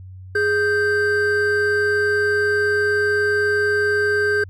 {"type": "tone pair together", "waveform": "triangle", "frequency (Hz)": [415.3, 1568], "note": ["G#4", "G6"], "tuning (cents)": [0, 0], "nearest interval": "octave + major seventh", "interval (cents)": 2300, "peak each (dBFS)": [-17, -17], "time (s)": [0.35, 4.44], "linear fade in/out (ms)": 5, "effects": ["added 93 Hz sine -35 dBFS peak until 4.49 s"]}